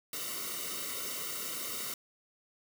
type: noise with comb filter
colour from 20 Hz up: white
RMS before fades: -38 dBFS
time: 0.13-1.94 s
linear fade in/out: 2 ms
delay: 1.2 ms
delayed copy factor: -0.95
effects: none